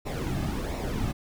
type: noise with flanger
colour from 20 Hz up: brown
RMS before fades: -30 dBFS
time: 0.05-1.13 s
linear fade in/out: 20 ms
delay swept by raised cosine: 0.63 to 2.13 ms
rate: 1.4 Hz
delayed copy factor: -0.65
effects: none